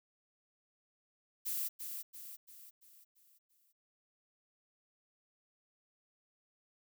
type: noise with echo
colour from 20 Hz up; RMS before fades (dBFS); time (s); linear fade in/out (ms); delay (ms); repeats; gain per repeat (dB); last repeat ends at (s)
violet; -37; 1.45-1.69; 20; 340; 6; -6; 3.73
effects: none